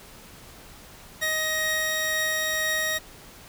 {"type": "tone pair together", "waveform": "sawtooth", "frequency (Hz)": [628, 1882], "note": ["D#5", "A#6"], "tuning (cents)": [16, 16], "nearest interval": "octave + perfect fifth", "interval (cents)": 1900, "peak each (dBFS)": [-28, -21], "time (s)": [1.21, 2.99], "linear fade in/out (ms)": 20, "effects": ["pink hiss -47 dBFS RMS until 3.48 s"]}